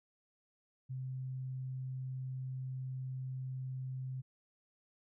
sine tone, 130.1 Hz, C3, 9 cents flat, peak -38 dBFS, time 0.89-4.22 s, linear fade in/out 20 ms, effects none

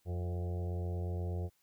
harmonic tone with a mistuned harmonic, 88.3 Hz, F2, 20 cents sharp, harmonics 1 / 2 / 4 / 5 / 6 / 7 / 8 / 9, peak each -34 / -45 / -47 / -48 / -52 / -54 / -53 / -59 dBFS, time 0.05-1.5 s, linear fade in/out 50 ms, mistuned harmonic 7, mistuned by +17 cents, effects white hiss -74 dBFS RMS until 1.62 s

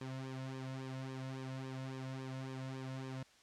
sawtooth tone with flanger, 131.8 Hz, C3, 13 cents sharp, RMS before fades -44 dBFS, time 0.01-3.23 s, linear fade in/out 2 ms, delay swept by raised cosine 1.4 to 2.6 ms, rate 3.6 Hz, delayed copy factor -0.75, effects white hiss -65 dBFS RMS until 3.42 s + low-pass 6000 Hz 12 dB/octave

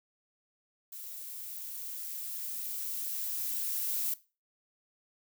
violet noise with level ramp, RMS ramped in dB -44 to -32 dBFS, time 0.92-4.14 s, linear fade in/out 5 ms, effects noise-tail reverb RT60 0.3 s tail -18 dB re dry

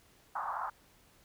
white band-pass noise, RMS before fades -37 dBFS, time 0.35-0.7 s, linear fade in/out 5 ms, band 720 to 1300 Hz, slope 48 dB/octave, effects pink hiss -64 dBFS RMS until 1.24 s

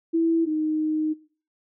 sine tone pair in turn, 329.5 / 310.1 Hz, E4 / D#4, -1 / -6 cents, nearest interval minor second, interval 105 cents, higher first, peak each -18 / -22 dBFS, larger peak first, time 0.13-0.46 / 0.46-1.14 s, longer second, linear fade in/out 20 ms, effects noise-tail reverb RT60 0.4 s tail -19 dB re dry

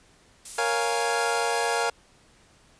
violet noise, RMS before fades -32 dBFS, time 0.45-1.83 s, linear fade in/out 5 ms
25% pulse chord, Bb minor seventh, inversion none, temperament equal, 466.2 / 554.4 / 698.5 / 830.6 Hz, Bb4 / Db5 / F5 / Ab5, 0 / 0 / 0 / 0 cents, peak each -24 / -29 / -25 / -25 dBFS, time 0.58-1.9 s, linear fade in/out 5 ms
effects pink hiss -58 dBFS RMS until 2.79 s + resampled to 22050 Hz

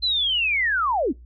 sine linear sweep, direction down, 4128 to 210.8 Hz, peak -19 dBFS, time 0.02-1.13 s, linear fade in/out 20 ms, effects noise-tail reverb RT60 0.2 s tail -23 dB re dry + added 60 Hz sine -42 dBFS peak until 1.25 s

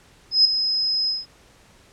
sine tone with ADSR envelope, 5090 Hz, D#8, 39 cents sharp, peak -9 dBFS, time 0.31-1.26 s, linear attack 140 ms, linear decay 5 ms, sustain -10 dB, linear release 180 ms, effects pink hiss -53 dBFS RMS until 1.92 s + low-pass 9000 Hz 12 dB/octave

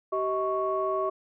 sine tone cluster, 384.1 / 635 / 1109 Hz, G4 / D#5 / C#6, -35 / +35 / 0 cents, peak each -29 dBFS, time 0.12-1.1 s, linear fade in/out 10 ms, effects tanh soft clip ceiling -15 dBFS

